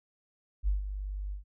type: tone with ADSR envelope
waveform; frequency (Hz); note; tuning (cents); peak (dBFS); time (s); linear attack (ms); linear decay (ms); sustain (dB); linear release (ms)
sine; 49.38; G1; +13; -23; 0.63-1.44; 47; 140; -10; 120
effects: none